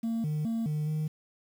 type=tone with pitch steps; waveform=sine; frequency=228 / 152 / 227.5 / 151.4 / 154.4 Hz; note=A#3 / D#3 / A#3 / D#3 / D#3; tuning=-38 / -40 / -42 / -47 / -13 cents; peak=-25 dBFS; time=0.03-1.08 s; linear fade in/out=10 ms; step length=210 ms; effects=tanh soft clip ceiling -27 dBFS + 9-bit